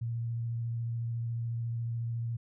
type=tone with vibrato; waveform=sine; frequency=116.54 Hz; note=A#2; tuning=in tune; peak=-31 dBFS; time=0.01-2.37 s; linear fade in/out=10 ms; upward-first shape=sine; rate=14 Hz; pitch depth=15 cents each way; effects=none